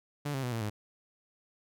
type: tone with pitch steps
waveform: sawtooth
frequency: 145.5 / 134.2 / 123.77 / 114.16 / 105.29 Hz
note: D3 / C3 / B2 / A#2 / G#2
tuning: -16 / +44 / +4 / -36 / +24 cents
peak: -28 dBFS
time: 0.25-0.7 s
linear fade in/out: 10 ms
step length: 90 ms
effects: none

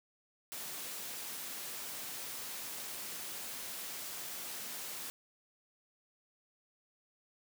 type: high-pass noise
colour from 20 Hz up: white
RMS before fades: -43 dBFS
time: 0.52-5.1 s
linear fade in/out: 0 ms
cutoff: 140 Hz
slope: 12 dB/octave
effects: none

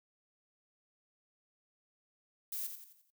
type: noise with echo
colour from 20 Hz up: violet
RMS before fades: -39 dBFS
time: 2.52-2.67 s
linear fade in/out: 5 ms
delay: 87 ms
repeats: 5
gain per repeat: -7 dB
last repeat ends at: 3.105 s
effects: noise-tail reverb RT60 0.1 s tail -22 dB re dry

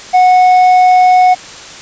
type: tone with hard clipping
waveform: triangle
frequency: 734 Hz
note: F#5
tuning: 14 cents flat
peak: -5 dBFS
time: 0.13-1.35 s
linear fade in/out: 20 ms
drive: 7 dB
effects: white hiss -30 dBFS RMS until 1.81 s + resampled to 16000 Hz

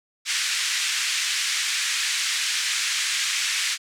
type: band-pass noise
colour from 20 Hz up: pink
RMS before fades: -25 dBFS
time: 0.25-3.78 s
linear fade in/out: 50 ms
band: 1800 to 8300 Hz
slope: 24 dB/octave
effects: none

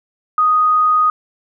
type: tone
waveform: sine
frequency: 1244.5 Hz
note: D#6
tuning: in tune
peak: -10 dBFS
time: 0.38-1.1 s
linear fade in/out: 2 ms
effects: none

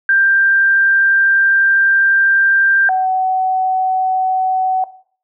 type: tone pair in turn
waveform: sine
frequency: 1583 / 751 Hz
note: G6 / F#5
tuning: +17 / +26 cents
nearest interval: octave + minor second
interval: 1291 cents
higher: first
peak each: -9 / -12 dBFS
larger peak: first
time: 0.09-2.89 / 2.89-4.84 s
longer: first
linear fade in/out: 2 ms
effects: noise-tail reverb RT60 0.5 s tail -17 dB re dry

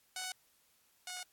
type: tone pair in turn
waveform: 5% pulse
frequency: 742 / 728.8 Hz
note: F#5 / F#5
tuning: +5 / -26 cents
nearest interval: unison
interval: 31 cents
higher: first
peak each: -27 / -30 dBFS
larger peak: first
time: 0.16-0.32 / 1.07-1.23 s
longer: neither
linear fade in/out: 2 ms
effects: white hiss -71 dBFS RMS until 1.32 s + AAC 64 kbps

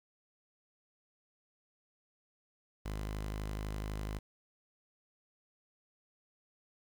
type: tone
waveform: sawtooth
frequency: 52 Hz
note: G#1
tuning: 3 cents sharp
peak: -33 dBFS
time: 2.85-4.19 s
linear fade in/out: 10 ms
effects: 10-bit

